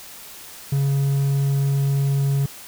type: tone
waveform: triangle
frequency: 138.8 Hz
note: C#3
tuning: 3 cents sharp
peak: -15 dBFS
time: 0.72-2.46 s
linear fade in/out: 5 ms
effects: white hiss -40 dBFS RMS until 2.67 s